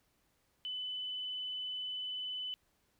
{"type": "tone", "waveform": "sine", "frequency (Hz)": 3007, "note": "F#7", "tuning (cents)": 27, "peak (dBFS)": -37, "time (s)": [0.65, 2.54], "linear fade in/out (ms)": 0, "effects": ["pink hiss -75 dBFS RMS until 2.99 s"]}